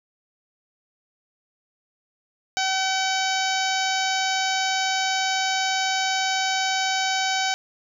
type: harmonic tone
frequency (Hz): 762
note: G5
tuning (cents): -49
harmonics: 1 / 2 / 3 / 4 / 5 / 6 / 7 / 8 / 9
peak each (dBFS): -25 / -28 / -30 / -31 / -32 / -33 / -33 / -34 / -35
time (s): 2.57-7.54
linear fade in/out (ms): 0
effects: 9-bit